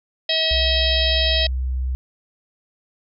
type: harmonic tone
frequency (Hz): 642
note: E5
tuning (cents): -46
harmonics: 1 / 3 / 4 / 5 / 6 / 7 / 8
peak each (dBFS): -25 / -28 / -28 / -23 / -22 / -28 / -27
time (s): 0.29-1.47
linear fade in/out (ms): 5
type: tone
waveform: sine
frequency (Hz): 64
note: C2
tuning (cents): -38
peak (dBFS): -20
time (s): 0.51-1.95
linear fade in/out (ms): 0
effects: none

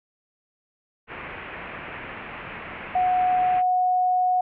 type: low-pass noise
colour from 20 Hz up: white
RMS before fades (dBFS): -37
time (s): 1.07-3.63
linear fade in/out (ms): 50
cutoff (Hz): 2600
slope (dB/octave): 48
type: tone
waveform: sine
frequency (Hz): 732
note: F#5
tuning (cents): -19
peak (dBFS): -18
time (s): 2.95-4.41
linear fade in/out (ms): 5
effects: none

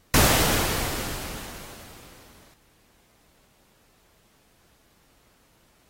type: noise with exponential decay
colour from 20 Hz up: pink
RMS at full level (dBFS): -17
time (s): 0.14-2.54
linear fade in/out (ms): 1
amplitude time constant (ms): 520
effects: pink hiss -62 dBFS RMS until 5.89 s + AAC 48 kbps

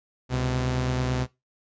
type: tone pair together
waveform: sawtooth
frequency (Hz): 68.04 / 127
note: C#2 / B2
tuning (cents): -32 / +49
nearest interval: major seventh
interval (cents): 1081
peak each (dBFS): -27 / -21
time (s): 0.29-1.27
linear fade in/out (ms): 50
effects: noise-tail reverb RT60 0.2 s tail -18 dB re dry + resampled to 16000 Hz

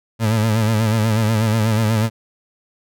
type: tone with vibrato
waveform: 30% pulse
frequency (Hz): 110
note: A2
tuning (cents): 0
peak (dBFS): -12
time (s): 0.19-2.1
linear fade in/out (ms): 50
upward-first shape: sine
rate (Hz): 8.2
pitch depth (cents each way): 69
effects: none

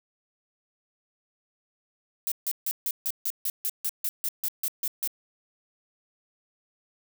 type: noise bursts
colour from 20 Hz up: violet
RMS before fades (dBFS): -28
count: 15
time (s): 2.27-5.075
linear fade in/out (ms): 0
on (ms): 47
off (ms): 150
effects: none

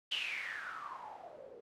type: noise with low-pass filter sweep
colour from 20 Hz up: blue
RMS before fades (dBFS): -43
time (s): 0.11-1.61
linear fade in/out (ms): 10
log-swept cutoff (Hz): 3100 to 430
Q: 9.8
effects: none

